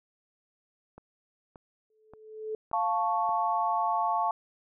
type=click train; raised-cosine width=1 ms; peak=-33 dBFS; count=5; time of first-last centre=0.98-3.292 s; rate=1.73 Hz
type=tone with exponential growth; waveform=sine; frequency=434.4 Hz; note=A4; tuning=22 cents flat; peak=-29 dBFS; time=1.9-2.55 s; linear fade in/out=2 ms; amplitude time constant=140 ms
type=chord; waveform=sine; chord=F augmented; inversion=none; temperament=equal; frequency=698.5 / 880 / 1108.7 Hz; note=F5 / A5 / C#6; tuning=0 / 0 / 0 cents; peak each=-30 / -28 / -30 dBFS; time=2.73-4.31 s; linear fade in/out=2 ms
effects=none